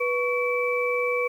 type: tone cluster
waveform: sine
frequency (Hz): 490.3 / 1120 / 2313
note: B4 / C#6 / D7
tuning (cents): -13 / +18 / -27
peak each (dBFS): -24 / -31 / -27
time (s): 0-1.28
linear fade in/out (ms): 10
effects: 9-bit